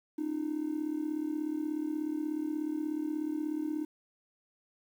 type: tone with amplitude modulation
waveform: triangle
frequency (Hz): 305.7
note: D#4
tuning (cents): -30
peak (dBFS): -24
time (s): 0.18-3.85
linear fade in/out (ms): 10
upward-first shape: sine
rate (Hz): 36.6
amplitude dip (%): 85
effects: tanh soft clip ceiling -26 dBFS + 10-bit